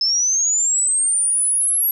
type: linear sweep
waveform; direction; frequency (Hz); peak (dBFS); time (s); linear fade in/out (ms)
sine; up; 5190 to 11560; -15; 0.01-1.91; 2
effects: none